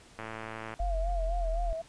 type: click train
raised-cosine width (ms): 0.5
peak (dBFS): -24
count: 62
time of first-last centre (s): 0.19-0.74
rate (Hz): 111
type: tone with vibrato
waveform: sine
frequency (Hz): 674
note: E5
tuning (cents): +38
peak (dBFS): -33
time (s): 0.79-1.82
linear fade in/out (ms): 10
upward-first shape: sine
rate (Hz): 3.9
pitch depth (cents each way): 77
type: exponential sweep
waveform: sine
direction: down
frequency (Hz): 46.25 to 39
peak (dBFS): -28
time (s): 0.8-1.73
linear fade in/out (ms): 0
effects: pink hiss -56 dBFS RMS until 1.88 s + resampled to 22050 Hz